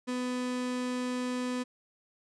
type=tone; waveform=35% pulse; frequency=250 Hz; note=B3; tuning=21 cents sharp; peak=-29 dBFS; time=0.07-1.64 s; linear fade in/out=20 ms; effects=resampled to 22050 Hz